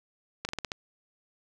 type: slowing click train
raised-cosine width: 0.2 ms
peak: -15 dBFS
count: 6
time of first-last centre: 0.45-0.718 s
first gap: 39 ms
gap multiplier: 1.16
effects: none